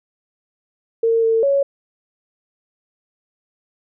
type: tone with pitch steps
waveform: sine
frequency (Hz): 456.2 / 451.1 / 557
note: A#4 / A4 / C#5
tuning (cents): -37 / +43 / +8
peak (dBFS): -13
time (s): 1.03-1.63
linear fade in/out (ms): 5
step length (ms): 200
effects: none